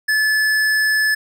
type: tone with tanh clipping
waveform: sine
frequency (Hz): 1730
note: A6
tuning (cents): -30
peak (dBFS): -16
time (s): 0.08-1.15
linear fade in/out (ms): 10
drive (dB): 16
effects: none